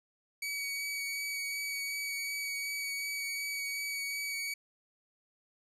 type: tone with vibrato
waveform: sawtooth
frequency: 2263 Hz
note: C#7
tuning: 35 cents sharp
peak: -31 dBFS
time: 0.42-4.54 s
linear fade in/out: 5 ms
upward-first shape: sine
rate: 2.7 Hz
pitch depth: 12 cents each way
effects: resampled to 32000 Hz